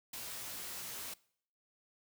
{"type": "noise with comb filter", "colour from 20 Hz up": "white", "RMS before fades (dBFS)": -44, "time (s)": [0.13, 1.14], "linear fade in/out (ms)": 5, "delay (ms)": 17, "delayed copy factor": 0.85, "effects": ["noise-tail reverb RT60 0.6 s tail -22 dB re dry"]}